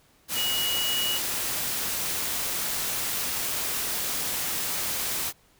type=tone in noise; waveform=sine; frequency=2912 Hz; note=F#7; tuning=28 cents flat; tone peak=-26 dBFS; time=0.34-1.2 s; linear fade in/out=50 ms; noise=white; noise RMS=-29 dBFS; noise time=0.28-5.33 s; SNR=0 dB; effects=pink hiss -61 dBFS RMS until 5.59 s